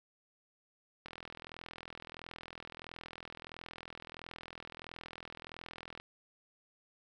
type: click train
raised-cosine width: 0.3 ms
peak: -29 dBFS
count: 206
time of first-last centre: 1.06-6 s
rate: 41.5 Hz
effects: none